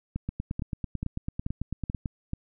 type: two click trains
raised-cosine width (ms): 5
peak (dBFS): -18 / -18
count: 17 / 6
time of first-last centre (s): 0.29-2.058 / 0.16-2.334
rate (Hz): 9.05 / 2.3
effects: none